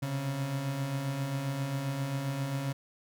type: beating tone pair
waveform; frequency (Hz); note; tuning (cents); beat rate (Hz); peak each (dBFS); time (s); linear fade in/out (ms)
35% pulse; 130.81 / 138.31; C3 / C#3; 0 / -4; 7.5; -38 / -30; 0.02-2.73; 10
effects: none